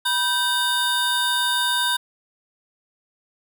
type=tone cluster; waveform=square; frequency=977 / 1553 / 3666 Hz; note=B5 / G6 / A#7; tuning=-19 / -17 / -30 cents; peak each=-26 / -25 / -23 dBFS; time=0.05-1.97 s; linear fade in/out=10 ms; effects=none